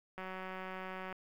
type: click train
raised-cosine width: 0.5 ms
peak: -29 dBFS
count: 178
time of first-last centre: 0.18-1.127 s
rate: 187 Hz
effects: 10-bit